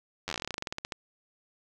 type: slowing click train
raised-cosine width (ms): 0.2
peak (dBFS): -16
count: 21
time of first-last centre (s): 0.28-0.922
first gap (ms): 10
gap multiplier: 1.11
effects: none